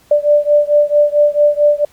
sine beating tone pair, 587.3 / 591.8 Hz, D5 / D5, 0 / +13 cents, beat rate 4.5 Hz, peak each -11 / -12 dBFS, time 0.11-1.85 s, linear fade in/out 5 ms, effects pink hiss -50 dBFS RMS until 1.92 s + Opus 48 kbps

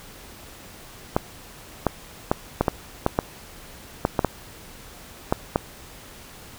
clicks, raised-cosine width 1 ms, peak -4 dBFS, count 12, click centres 1.165 / 1.867 / 2.315 / 2.61 / 2.682 / 3.064 / 3.189 / 4.051 / 4.192 / 4.247 / 5.325 / 5.559 s, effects pink hiss -44 dBFS RMS until 6.58 s

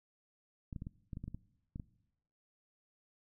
clicks, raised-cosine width 5 ms, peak -30 dBFS, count 11, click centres 0.728 / 0.762 / 0.821 / 0.869 / 1.132 / 1.171 / 1.24 / 1.28 / 1.346 / 1.759 / 1.798 s, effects noise-tail reverb RT60 0.9 s tail -21 dB re dry

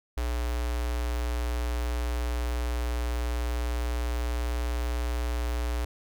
square tone with notch filter, 60.1 Hz, B1, 46 cents flat, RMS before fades -29 dBFS, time 0.17-5.85 s, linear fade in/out 5 ms, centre 160 Hz, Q 0.66, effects none

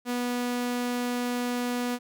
sawtooth tone, 244.6 Hz, B3, 16 cents flat, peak -23 dBFS, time 0.05-1.99 s, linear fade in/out 50 ms, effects none

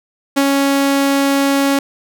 sawtooth tone with ADSR envelope, 277.2 Hz, C#4, in tune, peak -6 dBFS, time 0.36-1.79 s, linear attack 16 ms, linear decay 62 ms, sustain -2 dB, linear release 3 ms, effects none

